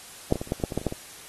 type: clicks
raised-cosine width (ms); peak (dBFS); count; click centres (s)
2; -6 / -17 / -18 / -30 / -11 / -28 / -10 / -19 / -12 / -26 / -10 / -18; 12; 0.324 / 0.357 / 0.415 / 0.474 / 0.521 / 0.6 / 0.638 / 0.722 / 0.776 / 0.815 / 0.867 / 0.924
effects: white hiss -45 dBFS RMS until 1.28 s + AAC 32 kbps